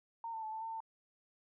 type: tone with pitch steps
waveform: sine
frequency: 918 / 892 / 870 / 883 / 902 / 896 Hz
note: A#5 / A5 / A5 / A5 / A5 / A5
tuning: -27 / +23 / -20 / +6 / +43 / +31 cents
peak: -39 dBFS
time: 0.24-0.804 s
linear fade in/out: 2 ms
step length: 94 ms
effects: none